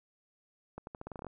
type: accelerating click train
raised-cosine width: 1 ms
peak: -28 dBFS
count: 11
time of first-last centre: 0.78-1.267 s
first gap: 91 ms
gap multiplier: 0.85
effects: none